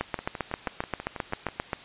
two click trains, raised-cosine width 0.5 ms, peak -19 / -12 dBFS, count 9 / 14, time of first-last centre 0.19-1.487 / 0.01-1.732 s, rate 6.17 / 7.55 Hz, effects white hiss -46 dBFS RMS until 1.84 s + resampled to 8000 Hz

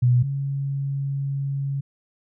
sine tone pair in turn, 123.47 / 138.59 Hz, B2 / C#3, 0 / 0 cents, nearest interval major second, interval 200 cents, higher second, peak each -14 / -23 dBFS, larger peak first, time 0.02-0.23 / 0.23-1.81 s, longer second, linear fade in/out 10 ms, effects none

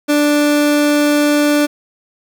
30% pulse tone, 293.9 Hz, D4, 1 cent sharp, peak -8 dBFS, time 0.08-1.67 s, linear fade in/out 20 ms, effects none

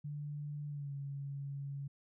sine tone with pitch glide, 146.83 to 139.88 Hz, D3 to C#3, 0 to +16 cents, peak -39 dBFS, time 0.04-1.88 s, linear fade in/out 10 ms, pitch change -84 cents, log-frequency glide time 0.68-0.93 s, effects none

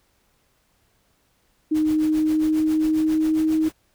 sine tone with pitch glide, 309.8 to 315 Hz, D#4 to D#4, -7 to +21 cents, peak -17 dBFS, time 1.71-3.69 s, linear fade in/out 10 ms, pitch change +28 cents, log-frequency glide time 1.9-3.57 s
pink noise with tremolo, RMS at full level -37 dBFS, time 1.74-3.73 s, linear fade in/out 20 ms, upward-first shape triangle, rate 7.4 Hz, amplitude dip 95%
effects pink hiss -65 dBFS RMS until 3.94 s

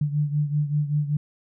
sine beating tone pair, 146.83 / 152.03 Hz, D3 / D#3, 0 / -40 cents, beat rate 5.2 Hz, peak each -22 / -27 dBFS, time 0.01-1.17 s, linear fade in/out 5 ms, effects none

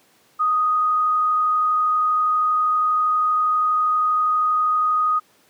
sine tone with frequency modulation, 1244.5 Hz, D#6, in tune, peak -16 dBFS, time 0.39-5.2 s, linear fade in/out 20 ms, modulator 32.5 Hz, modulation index 0.31, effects pink hiss -57 dBFS RMS until 5.49 s + high-pass 200 Hz 12 dB/octave

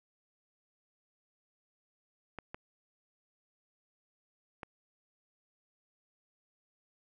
clicks, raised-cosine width 0.5 ms, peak -26 dBFS, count 3, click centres 2.387 / 2.545 / 4.632 s, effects none

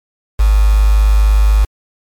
sine tone with quantisation, 51.91 Hz, G#1, in tune, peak -6 dBFS, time 0.39-1.65 s, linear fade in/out 10 ms, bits 4, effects MP3 96 kbps

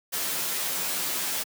white noise with comb filter, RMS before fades -29 dBFS, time 0.12-1.44 s, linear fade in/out 20 ms, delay 11 ms, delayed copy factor +0.8, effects high-pass 150 Hz 12 dB/octave

